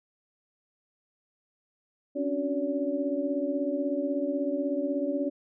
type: tone cluster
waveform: sine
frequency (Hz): 272.5 / 288.8 / 369.3 / 572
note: C#4 / D4 / F#4 / D5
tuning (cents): -29 / -29 / -3 / -46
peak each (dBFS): -32 / -30 / -37 / -31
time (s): 2.15-5.3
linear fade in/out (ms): 20
effects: none

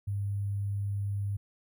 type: tone with sample-and-hold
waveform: sine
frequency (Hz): 100.5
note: G2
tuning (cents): +44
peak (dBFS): -29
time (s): 0.07-1.37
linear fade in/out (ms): 10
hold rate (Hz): 11025
effects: none

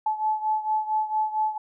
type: beating tone pair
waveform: sine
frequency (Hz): 862 / 866.4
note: A5 / A5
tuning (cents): -36 / -27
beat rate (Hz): 4.4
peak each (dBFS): -24 / -28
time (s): 0.06-1.58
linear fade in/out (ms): 5
effects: none

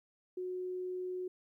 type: tone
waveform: sine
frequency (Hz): 365.9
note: F#4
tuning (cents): -19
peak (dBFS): -36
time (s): 0.37-1.28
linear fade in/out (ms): 5
effects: 13-bit

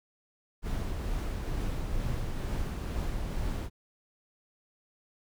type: noise with tremolo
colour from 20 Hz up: brown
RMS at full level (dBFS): -31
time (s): 0.62-3.7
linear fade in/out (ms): 50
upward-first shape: triangle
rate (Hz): 2.2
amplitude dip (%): 30
effects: none

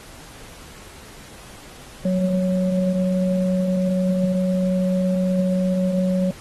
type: tone pair together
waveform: sine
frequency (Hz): 184.67 / 554.4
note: F#3 / C#5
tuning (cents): -3 / 0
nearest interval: octave + perfect fifth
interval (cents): 1903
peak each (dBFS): -18 / -24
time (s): 2.05-6.31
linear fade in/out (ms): 5
effects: pink hiss -43 dBFS RMS until 6.4 s + AAC 32 kbps

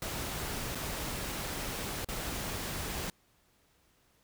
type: noise with dropouts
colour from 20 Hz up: pink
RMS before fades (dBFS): -37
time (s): 0.02-3.1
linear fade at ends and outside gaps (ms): 1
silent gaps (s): 0.749-0.754 / 2.046-2.087
effects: pink hiss -69 dBFS RMS until 4.23 s

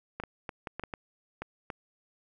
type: clicks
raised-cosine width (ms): 0.5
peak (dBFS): -21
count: 9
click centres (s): 0.2 / 0.237 / 0.492 / 0.672 / 0.796 / 0.837 / 0.938 / 1.42 / 1.702
effects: none

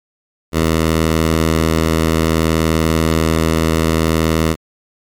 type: tone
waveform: 10% pulse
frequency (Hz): 80.6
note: E2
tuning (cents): -38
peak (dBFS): -4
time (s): 0.52-4.56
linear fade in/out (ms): 50
effects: MP3 96 kbps

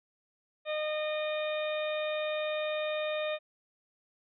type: harmonic tone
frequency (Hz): 612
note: D#5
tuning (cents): -29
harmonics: 1 / 2 / 3 / 4 / 5 / 6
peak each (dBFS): -31 / -42 / -43 / -40 / -50 / -42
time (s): 0.65-3.39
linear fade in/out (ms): 50
effects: none

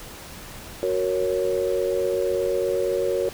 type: chord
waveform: sine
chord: F# major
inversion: none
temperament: equal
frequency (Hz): 370 / 466.2 / 554.4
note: F#4 / A#4 / C#5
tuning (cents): 0 / 0 / 0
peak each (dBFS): -25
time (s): 0.83-3.29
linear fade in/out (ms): 0
effects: pink hiss -40 dBFS RMS until 3.33 s

